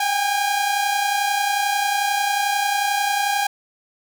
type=tone pair together; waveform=sawtooth; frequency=784 / 815.2 Hz; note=G5 / G#5; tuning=0 / -32 cents; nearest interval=minor second; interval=68 cents; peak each=-21 / -16 dBFS; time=0-3.47 s; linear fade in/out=5 ms; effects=none